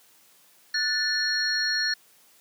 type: tone cluster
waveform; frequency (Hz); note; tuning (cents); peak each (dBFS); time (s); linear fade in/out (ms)
sine; 1475 / 1762 / 4305 / 5580; F#6 / A6 / C8 / F8; -6 / +2 / +49 / -2; -33 / -27 / -26 / -33; 0.74-1.94; 5
effects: white hiss -58 dBFS RMS until 2.4 s + high-pass 150 Hz 12 dB/octave